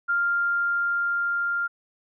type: tone with level ramp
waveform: sine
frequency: 1396.9 Hz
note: F6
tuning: in tune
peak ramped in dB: -20 to -23 dBFS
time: 0.08-1.68 s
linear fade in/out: 20 ms
effects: none